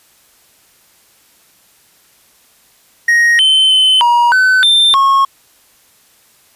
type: tone with pitch steps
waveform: triangle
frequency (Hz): 1875 / 3074 / 3052 / 954 / 1515 / 3577 / 1091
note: A#6 / G7 / G7 / A#5 / F#6 / A7 / C#6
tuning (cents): +10 / -35 / -47 / +40 / +40 / +28 / -28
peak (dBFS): -5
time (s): 3.08-5.25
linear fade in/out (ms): 5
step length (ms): 310
effects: white hiss -50 dBFS RMS until 6.55 s + resampled to 32000 Hz